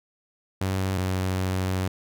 sawtooth tone pair in turn, 95.1 / 93.36 Hz, F#2 / F#2, +48 / +16 cents, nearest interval unison, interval 32 cents, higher first, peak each -20 dBFS, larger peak neither, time 0.61-0.98 / 0.98-1.88 s, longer second, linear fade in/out 5 ms, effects none

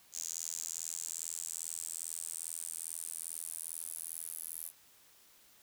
sawtooth tone with high-pass filter sweep, 82.41 Hz, E2, in tune, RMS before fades -42 dBFS, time 0.12-4.72 s, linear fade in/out 50 ms, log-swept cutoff 6700 to 11000 Hz, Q 5.7, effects white hiss -63 dBFS RMS until 5.62 s

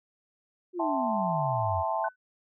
sine exponential sweep, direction down, 370 to 83.6 Hz, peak -30 dBFS, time 0.73-1.84 s, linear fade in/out 50 ms
sine chord, A minor seventh, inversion second, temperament equal, 659.3 / 784 / 880 / 1046.5 Hz, E5 / G5 / A5 / C6, 0 / 0 / 0 / 0 cents, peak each -31 / -35 / -30 / -34 dBFS, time 0.79-2.09 s, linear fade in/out 10 ms
sine tone with exponential decay, 1501 Hz, F#6, 24 cents sharp, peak -30 dBFS, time 2.04-2.16 s, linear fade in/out 5 ms, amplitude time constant 25 ms
effects none

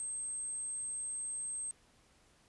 sine tone, 8360 Hz, C9, 2 cents flat, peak -37 dBFS, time 0-1.71 s, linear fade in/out 0 ms, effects pink hiss -67 dBFS RMS until 2.48 s + resampled to 24000 Hz

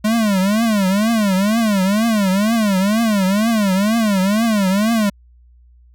square tone with vibrato, 207.7 Hz, G#3, in tune, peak -14 dBFS, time 0.04-5.1 s, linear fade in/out 10 ms, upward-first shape triangle, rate 2.1 Hz, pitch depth 220 cents each way, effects added 60 Hz sine -45 dBFS peak until 5.94 s

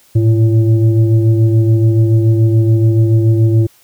sine tone with frequency modulation, 110 Hz, A2, in tune, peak -7 dBFS, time 0.15-3.67 s, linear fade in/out 10 ms, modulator 227 Hz, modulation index 0.72, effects white hiss -49 dBFS RMS until 3.83 s

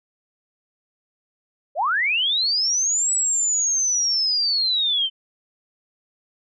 sine linear two-way sweep, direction up then down, 523.3 to 7902 to 3046 Hz, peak -18 dBFS, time 1.75-5.1 s, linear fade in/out 50 ms, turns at 3.13 s, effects none

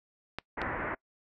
clicks, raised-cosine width 0.3 ms, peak -18 dBFS, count 2, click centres 0.386 / 0.617 s
white low-pass noise, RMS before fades -35 dBFS, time 0.57-0.95 s, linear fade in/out 10 ms, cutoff 2000 Hz, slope 48 dB/octave
effects noise-tail reverb RT60 0.1 s tail -24 dB re dry

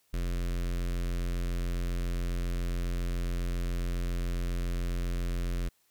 square tone with notch filter, 43.65 Hz, F1, in tune, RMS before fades -31 dBFS, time 0.13-5.69 s, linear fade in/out 10 ms, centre 850 Hz, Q 1.4, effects white hiss -70 dBFS RMS until 5.9 s

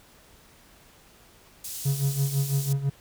white band-pass noise, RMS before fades -36 dBFS, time 1.64-2.73 s, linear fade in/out 5 ms, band 4800 to 16000 Hz, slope 12 dB/octave
triangle tone with tremolo, 138.59 Hz, C#3, in tune, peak -18 dBFS, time 1.85-2.9 s, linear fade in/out 10 ms, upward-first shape sine, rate 6 Hz, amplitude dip 75%
effects pink hiss -55 dBFS RMS until 3 s

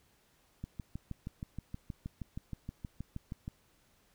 click train, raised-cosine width 5 ms, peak -27 dBFS, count 19, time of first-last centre 0.64-3.479 s, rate 6.34 Hz, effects pink hiss -69 dBFS RMS until 4.14 s

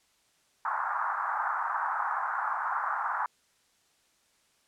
pink band-pass noise, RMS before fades -31 dBFS, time 0.65-3.26 s, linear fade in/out 2 ms, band 830 to 1500 Hz, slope 48 dB/octave, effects white hiss -68 dBFS RMS until 4.67 s + low-pass 9000 Hz 12 dB/octave

